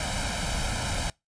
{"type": "noise with comb filter", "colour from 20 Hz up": "pink", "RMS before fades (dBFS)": -29, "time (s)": [0, 1.1], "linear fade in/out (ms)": 2, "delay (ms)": 1.3, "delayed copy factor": 0.75, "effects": ["noise-tail reverb RT60 0.2 s tail -24 dB re dry", "resampled to 22050 Hz"]}